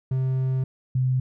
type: tone pair in turn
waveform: triangle / sine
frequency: 130.81 / 128.64 Hz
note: C3 / C3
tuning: 0 / -29 cents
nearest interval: unison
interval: 29 cents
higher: first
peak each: -19 dBFS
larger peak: neither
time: 0.11-0.64 / 0.95-1.2 s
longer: first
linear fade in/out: 5 ms
effects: none